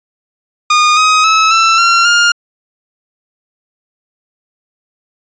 sawtooth tone with pitch steps, 1224 / 1259.1 / 1295.3 / 1332.5 / 1370.7 / 1410.1 Hz, D#6 / D#6 / E6 / E6 / F6 / F6, -29 / +20 / -31 / +18 / -33 / +16 cents, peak -3 dBFS, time 0.7-2.32 s, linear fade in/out 5 ms, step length 270 ms, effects resampled to 16000 Hz

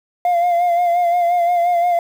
sine tone with vibrato, 698.5 Hz, F5, in tune, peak -10 dBFS, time 0.25-1.99 s, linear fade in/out 2 ms, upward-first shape sine, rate 5.7 Hz, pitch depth 38 cents each way, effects tanh soft clip ceiling -12 dBFS + 7-bit

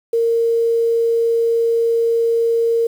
sine tone with quantisation, 461.7 Hz, A#4, 17 cents flat, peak -13 dBFS, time 0.13-2.87 s, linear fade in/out 5 ms, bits 7, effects none

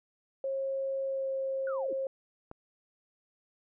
sine tone with pitch glide, 540 to 535.7 Hz, C#5 to C5, -45 to +41 cents, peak -30 dBFS, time 0.44-2.07 s, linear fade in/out 2 ms, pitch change -14 cents, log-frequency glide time 1.06-1.29 s
sine linear sweep, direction down, 1513 to 277.2 Hz, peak -39 dBFS, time 1.67-1.93 s, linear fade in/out 2 ms
click, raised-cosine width 1 ms, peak -29 dBFS, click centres 2.514 s
effects none

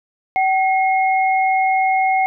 sine tone pair together, 762.8 / 2156 Hz, G5 / C#7, -47 / -49 cents, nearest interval octave + tritone, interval 1798 cents, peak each -14 / -21 dBFS, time 0.36-2.26 s, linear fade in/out 0 ms, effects none

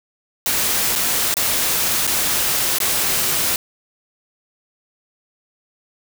white noise with dropouts, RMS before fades -19 dBFS, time 0.46-3.56 s, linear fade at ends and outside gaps 1 ms, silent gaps 0.954-0.959 / 1.341-1.368 / 2.069-2.075 / 2.785-2.802 s, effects none

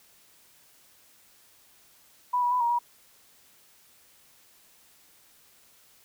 sine tone with pitch steps, 987 / 971 / 996 / 944 / 959 Hz, B5 / B5 / B5 / A#5 / A#5, -1 / -30 / +14 / +22 / +49 cents, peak -22 dBFS, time 2.33-2.79 s, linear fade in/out 10 ms, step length 92 ms, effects white hiss -59 dBFS RMS until 6.04 s

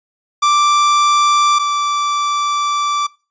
45% pulse tone pair in turn, 1174.7 / 1167.3 Hz, D6 / D6, 0 / -11 cents, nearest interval unison, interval 11 cents, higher first, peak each -10 / -15 dBFS, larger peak first, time 0.42-1.59 / 1.59-3.07 s, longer second, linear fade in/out 10 ms, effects noise-tail reverb RT60 0.3 s tail -20 dB re dry + resampled to 16000 Hz

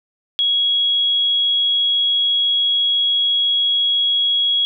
sine tone, 3322 Hz, G#7, in tune, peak -14 dBFS, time 0.39-4.65 s, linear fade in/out 0 ms, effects none

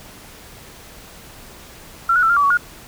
sine tone with pitch steps, 1360 / 1461 / 1333 / 1396 / 1150 / 1123 / 1433 Hz, F6 / F#6 / E6 / F6 / D6 / C#6 / F6, -46 / -22 / +19 / -1 / -37 / +22 / +44 cents, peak -12 dBFS, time 2.09-2.573 s, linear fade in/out 5 ms, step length 69 ms, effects pink hiss -41 dBFS RMS until 2.87 s

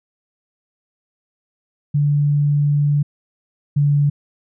sine tone pair in turn, 145.5 / 144.41 Hz, D3 / D3, -16 / -29 cents, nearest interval unison, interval 13 cents, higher first, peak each -13 / -12 dBFS, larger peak second, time 1.94-3.03 / 3.76-4.1 s, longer first, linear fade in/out 10 ms, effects none

